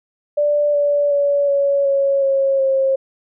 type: tone with pitch steps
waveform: sine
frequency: 587 / 578.3 / 569.6 / 561.1 / 552.8 / 544.5 / 536.4 Hz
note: D5 / D5 / C#5 / C#5 / C#5 / C#5 / C5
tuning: -1 / -27 / +47 / +21 / -5 / -31 / +43 cents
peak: -13 dBFS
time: 0.37-2.96 s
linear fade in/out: 10 ms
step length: 370 ms
effects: none